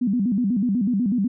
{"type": "tone with vibrato", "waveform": "sine", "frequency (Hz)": 220, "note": "A3", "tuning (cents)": 0, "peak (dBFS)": -18, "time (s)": [0.01, 1.28], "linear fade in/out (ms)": 10, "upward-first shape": "square", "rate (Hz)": 8.1, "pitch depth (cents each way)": 200, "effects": []}